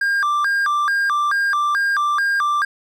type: tone with vibrato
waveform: triangle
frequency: 1377 Hz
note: F6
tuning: 25 cents flat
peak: -14 dBFS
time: 0.01-2.65 s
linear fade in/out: 5 ms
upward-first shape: square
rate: 2.3 Hz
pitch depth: 270 cents each way
effects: none